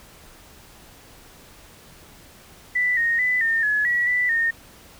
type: tone with pitch steps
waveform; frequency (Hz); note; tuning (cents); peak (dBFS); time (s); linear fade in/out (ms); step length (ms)
sine; 1980 / 1859 / 1997 / 1819 / 1700 / 1931 / 1977 / 1837; B6 / A#6 / B6 / A#6 / G#6 / B6 / B6 / A#6; +4 / -5 / +19 / -43 / +40 / -39 / +1 / -26; -18; 2.75-4.51; 10; 220
effects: pink hiss -48 dBFS RMS until 4.99 s